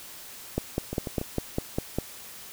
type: two click trains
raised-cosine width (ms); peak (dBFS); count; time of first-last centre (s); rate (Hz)
2; -12 / -18; 8 / 3; 0.58-1.986 / 0.93-1.214; 4.98 / 7.04
effects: white hiss -44 dBFS RMS until 2.52 s